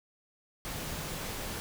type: tone in noise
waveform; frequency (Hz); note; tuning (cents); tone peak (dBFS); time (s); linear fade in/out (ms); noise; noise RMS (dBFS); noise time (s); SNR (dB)
sine; 160; D#3; +49; -45; 0.69-1.17; 0; pink; -38; 0.65-1.6; -10
effects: none